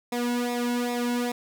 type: tone with flanger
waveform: sawtooth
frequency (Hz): 242.2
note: B3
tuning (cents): -34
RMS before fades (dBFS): -27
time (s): 0.12-1.32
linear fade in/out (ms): 5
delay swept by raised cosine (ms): 0.66 to 1.66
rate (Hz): 2.5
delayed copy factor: -0.8
effects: none